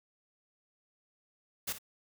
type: noise with echo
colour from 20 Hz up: white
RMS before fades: -35 dBFS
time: 1.67-1.73 s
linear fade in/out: 10 ms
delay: 56 ms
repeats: 1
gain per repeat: -12 dB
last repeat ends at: 1.786 s
effects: none